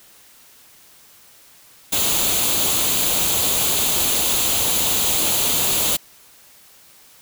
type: noise with comb filter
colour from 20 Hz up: white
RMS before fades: -19 dBFS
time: 1.92-5.97 s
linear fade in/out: 10 ms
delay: 0.28 ms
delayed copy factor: +0.55
effects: white hiss -49 dBFS RMS until 7.21 s